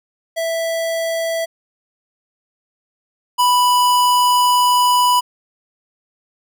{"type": "tone pair in turn", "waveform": "square", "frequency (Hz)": [659.3, 987.8], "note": ["E5", "B5"], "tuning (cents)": [0, 0], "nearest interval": "perfect fifth", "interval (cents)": 700, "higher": "second", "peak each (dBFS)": [-19, -12], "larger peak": "second", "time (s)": [[0.36, 1.46], [3.38, 5.21]], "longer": "second", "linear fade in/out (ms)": 20, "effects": []}